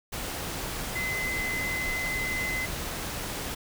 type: tone in noise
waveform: sine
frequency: 2043 Hz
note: C7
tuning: 42 cents flat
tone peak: -29 dBFS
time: 0.95-2.66 s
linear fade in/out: 10 ms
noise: pink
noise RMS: -34 dBFS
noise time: 0.12-3.55 s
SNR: +2 dB
effects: none